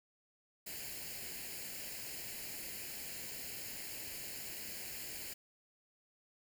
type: noise with comb filter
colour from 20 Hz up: white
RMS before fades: -45 dBFS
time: 0.66-5.34 s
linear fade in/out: 10 ms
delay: 0.42 ms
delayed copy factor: +0.7
effects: none